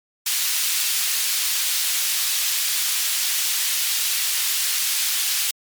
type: high-pass noise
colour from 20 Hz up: pink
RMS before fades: -22 dBFS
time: 0.26-5.51 s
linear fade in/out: 5 ms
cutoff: 3100 Hz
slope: 12 dB/octave
effects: MP3 96 kbps